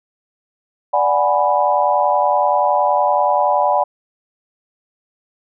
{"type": "chord", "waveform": "sine", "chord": "G# half-diminished seventh", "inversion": "second", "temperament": "equal", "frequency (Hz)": [587.3, 740, 830.6, 987.8], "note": ["D5", "F#5", "G#5", "B5"], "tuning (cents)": [0, 0, 0, 0], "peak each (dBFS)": -18, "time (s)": [0.93, 3.84], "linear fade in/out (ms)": 10, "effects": []}